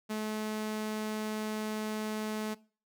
sawtooth tone, 215.3 Hz, A3, 37 cents flat, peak -29 dBFS, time 0.09-2.55 s, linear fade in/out 20 ms, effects noise-tail reverb RT60 0.4 s tail -21 dB re dry

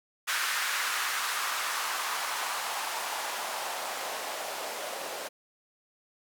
blue noise with band-pass filter sweep, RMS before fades -33 dBFS, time 0.27-5.29 s, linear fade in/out 20 ms, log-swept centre 1500 to 540 Hz, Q 1.9, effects none

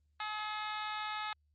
harmonic tone with a mistuned harmonic, 425.8 Hz, G#4, 43 cents sharp, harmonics 2 / 3 / 4 / 5 / 6 / 7 / 8 / 9 / 10, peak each -41 / -41 / -46 / -47 / -48 / -53 / -52 / -49 / -55 dBFS, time 0.2-1.33 s, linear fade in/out 2 ms, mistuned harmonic 9, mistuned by -55 cents, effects added 74 Hz sine -70 dBFS peak until 1.54 s + Opus 24 kbps

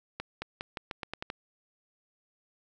accelerating click train, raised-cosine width 0.3 ms, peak -19 dBFS, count 9, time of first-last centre 0.2-1.301 s, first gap 220 ms, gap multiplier 0.86, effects none

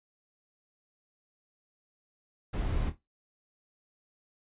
brown noise with echo, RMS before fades -31 dBFS, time 2.53-2.9 s, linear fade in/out 10 ms, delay 26 ms, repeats 3, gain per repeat -11 dB, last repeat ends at 2.978 s, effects noise-tail reverb RT60 0.2 s tail -18 dB re dry + resampled to 8000 Hz

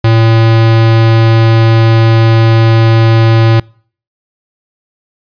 square tone, 113.2 Hz, A2, 50 cents sharp, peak -5 dBFS, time 0.04-3.6 s, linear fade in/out 5 ms, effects noise-tail reverb RT60 0.5 s tail -26 dB re dry + resampled to 11025 Hz

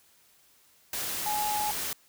sine tone in noise, 840 Hz, G#5, 19 cents sharp, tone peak -28 dBFS, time 1.26-1.71 s, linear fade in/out 2 ms, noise white, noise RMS -33 dBFS, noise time 0.93-1.93 s, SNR +2 dB, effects white hiss -62 dBFS RMS until 2.08 s

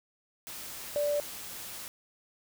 sine tone in noise, 584 Hz, D5, 10 cents flat, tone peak -26 dBFS, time 0.96-1.2 s, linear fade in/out 0 ms, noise white, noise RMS -42 dBFS, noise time 0.47-1.88 s, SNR +13 dB, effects none

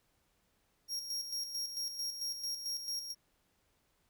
40% pulse tone with tremolo, 5588 Hz, F8, in tune, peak -34 dBFS, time 0.88-3.15 s, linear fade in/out 50 ms, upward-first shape square, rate 4.5 Hz, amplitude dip 55%, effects pink hiss -75 dBFS RMS until 4.09 s

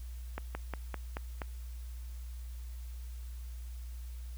slowing click train, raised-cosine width 0.5 ms, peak -22 dBFS, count 6, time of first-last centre 0.38-1.418 s, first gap 170 ms, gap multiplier 1.1, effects added 60 Hz sine -40 dBFS peak until 4.37 s + white hiss -60 dBFS RMS until 4.37 s

